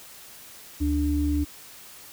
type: tone pair together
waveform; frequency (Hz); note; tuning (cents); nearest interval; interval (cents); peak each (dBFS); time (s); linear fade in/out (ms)
sine; 73.23 / 293.7; D2 / D4; -4 / 0; 2 octaves; 2404; -24; 0.8-1.45; 20
effects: white hiss -46 dBFS RMS until 2.12 s